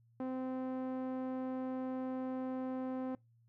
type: tone with low-pass filter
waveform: sawtooth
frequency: 258.6 Hz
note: C4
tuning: 20 cents flat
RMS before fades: -39 dBFS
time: 0.2-3.15 s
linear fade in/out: 2 ms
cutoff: 850 Hz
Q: 0.71
effects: noise-tail reverb RT60 0.2 s tail -23 dB re dry + added 116 Hz sine -65 dBFS peak until 3.48 s